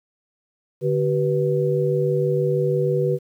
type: tone cluster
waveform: sine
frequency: 146.9 / 382.1 / 488.3 Hz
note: D3 / G4 / B4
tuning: +1 / -44 / -20 cents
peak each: -22 dBFS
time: 0.81-3.19 s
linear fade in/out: 50 ms
effects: 9-bit